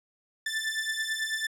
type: beating tone pair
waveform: sawtooth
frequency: 1760 / 1769.1 Hz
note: A6 / A6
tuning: 0 / +9 cents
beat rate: 9.1 Hz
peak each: -29 / -28 dBFS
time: 0.46-1.47 s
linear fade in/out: 5 ms
effects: low-pass 11000 Hz 12 dB/octave